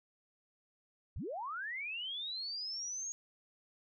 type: linear sweep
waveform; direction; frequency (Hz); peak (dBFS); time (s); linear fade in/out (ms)
sine; up; 38.92 to 6645; -38; 1.16-3.12; 0
effects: none